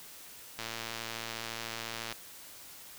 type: click train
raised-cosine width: 0.2 ms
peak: -20 dBFS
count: 176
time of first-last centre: 0.59-2.125 s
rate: 114 Hz
effects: white hiss -50 dBFS RMS until 2.98 s